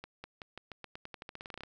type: accelerating click train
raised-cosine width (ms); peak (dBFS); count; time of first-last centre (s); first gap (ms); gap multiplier
0.3; -27; 19; 0.04-1.635; 200; 0.89
effects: none